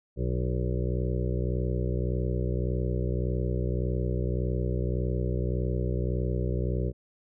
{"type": "harmonic tone with a mistuned harmonic", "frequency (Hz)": 61.74, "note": "B1", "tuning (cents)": 0, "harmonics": [1, 2, 3, 5, 6, 7, 8, 9], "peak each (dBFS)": [-29, -30, -35, -40, -36, -38, -40, -42], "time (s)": [0.16, 6.93], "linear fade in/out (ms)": 50, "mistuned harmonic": 9, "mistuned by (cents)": 22, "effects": []}